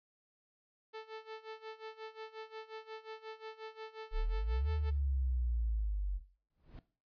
sawtooth tone with tremolo, 440 Hz, A4, in tune, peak -38 dBFS, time 0.93-4.91 s, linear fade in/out 20 ms, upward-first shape sine, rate 5.6 Hz, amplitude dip 85%
sine exponential two-way sweep, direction up then down, 31.22 to 77.78 to 46.2 Hz, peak -31 dBFS, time 4.11-6.21 s, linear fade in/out 50 ms, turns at 4.7 s
brown noise with exponential growth, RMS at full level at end -47 dBFS, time 6.5-6.79 s, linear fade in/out 1 ms, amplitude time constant 63 ms
effects noise-tail reverb RT60 0.4 s tail -17 dB re dry + resampled to 11025 Hz

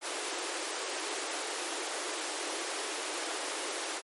pink high-pass noise, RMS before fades -36 dBFS, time 0.01-4.02 s, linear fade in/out 50 ms, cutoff 300 Hz, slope 96 dB/octave, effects MP3 48 kbps

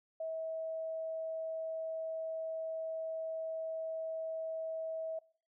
sine tone, 645 Hz, E5, 38 cents flat, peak -36 dBFS, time 0.2-5.19 s, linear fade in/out 5 ms, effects noise-tail reverb RT60 0.5 s tail -23 dB re dry

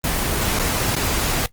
pink noise with dropouts, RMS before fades -21 dBFS, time 0.04-1.46 s, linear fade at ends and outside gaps 1 ms, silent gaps 0.589-0.596 / 0.953-0.964 s, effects noise-tail reverb RT60 0.1 s tail -18 dB re dry + Opus 24 kbps

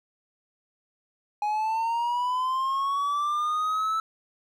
triangle linear sweep, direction up, 830.6 to 1318.5 Hz, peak -22 dBFS, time 1.42-4 s, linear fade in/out 2 ms, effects none

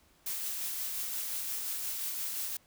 blue noise with tremolo, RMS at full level -35 dBFS, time 0.26-2.57 s, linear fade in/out 5 ms, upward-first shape sine, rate 5.7 Hz, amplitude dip 25%, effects pink hiss -65 dBFS RMS until 2.66 s

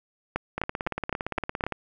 two click trains, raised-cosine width 0.5 ms, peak -14 / -11 dBFS, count 21 / 6, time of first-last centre 0.58-1.723 / 0.36-1.639 s, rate 17.5 / 3.91 Hz, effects none

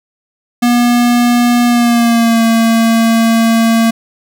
square tone with pitch glide, 241 to 227.5 Hz, B3 to A#3, -42 to -42 cents, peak -8 dBFS, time 0.62-3.91 s, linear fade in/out 10 ms, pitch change -100 cents, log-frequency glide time 1.66-2.43 s, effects none

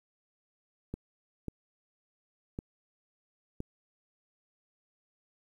clicks, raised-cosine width 3 ms, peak -23 dBFS, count 4, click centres 0.94 / 1.483 / 2.589 / 3.604 s, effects 10-bit

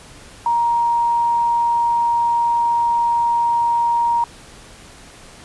sine tone, 940 Hz, A#5, 14 cents sharp, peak -14 dBFS, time 0.46-4.24 s, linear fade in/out 2 ms, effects pink hiss -42 dBFS RMS until 5.44 s + resampled to 24000 Hz

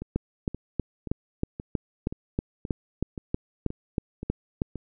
two click trains, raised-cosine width 3 ms, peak -12 / -21 dBFS, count 15 / 10, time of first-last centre 0.16-4.619 / 0.02-4.757 s, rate 3.14 / 1.9 Hz, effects none

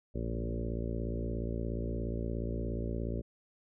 harmonic tone with a mistuned harmonic, 57 Hz, A#1, 38 cents flat, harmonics 1 / 2 / 3 / 4 / 5 / 6 / 7 / 8 / 9 / 10, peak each -36 / -39 / -44 / -41 / -46 / -44 / -44 / -47 / -50 / -47 dBFS, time 0.14-3.22 s, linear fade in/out 20 ms, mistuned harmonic 2, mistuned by +21 cents, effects none

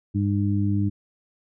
harmonic tone, 100.9 Hz, G#2, 49 cents flat, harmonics 1 / 2 / 3, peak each -22 / -25 / -27 dBFS, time 0.14-0.9 s, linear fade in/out 20 ms, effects none

